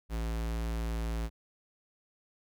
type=tone; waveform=square; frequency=56.2 Hz; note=A1; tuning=37 cents sharp; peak=-32 dBFS; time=0.09-1.3 s; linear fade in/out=50 ms; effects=none